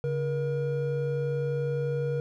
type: tone pair together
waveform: triangle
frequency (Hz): 141.4 / 475.9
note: C#3 / A#4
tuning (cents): +35 / +36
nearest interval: octave + major sixth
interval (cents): 2101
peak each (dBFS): -27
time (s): 0.04-2.2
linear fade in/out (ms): 0
effects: none